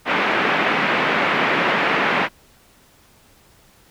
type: band-pass noise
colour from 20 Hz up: white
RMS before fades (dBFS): -19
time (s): 0.05-2.29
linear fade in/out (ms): 50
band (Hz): 160 to 2400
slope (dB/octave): 24
effects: pink hiss -53 dBFS RMS until 3.9 s